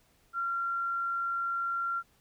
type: tone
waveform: sine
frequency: 1375 Hz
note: F6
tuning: 27 cents flat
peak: -29 dBFS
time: 0.33-2.03 s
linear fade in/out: 50 ms
effects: pink hiss -67 dBFS RMS until 2.2 s